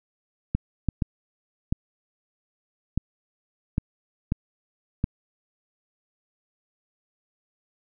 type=clicks; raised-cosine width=5 ms; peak=-10 dBFS; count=8; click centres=0.55 / 0.887 / 1.022 / 1.725 / 2.976 / 3.781 / 4.321 / 5.041 s; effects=none